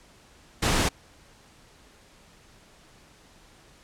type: noise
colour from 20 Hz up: pink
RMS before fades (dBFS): -23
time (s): 0.62-0.89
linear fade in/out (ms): 10
effects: pink hiss -55 dBFS RMS until 3.83 s + low-pass 9000 Hz 12 dB/octave